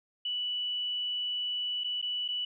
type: tone with dropouts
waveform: sine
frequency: 2960 Hz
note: F#7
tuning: in tune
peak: -30 dBFS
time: 0.25-2.45 s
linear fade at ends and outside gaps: 5 ms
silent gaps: 1.837-1.843 / 2.016-2.025 / 2.28-2.286 s
effects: none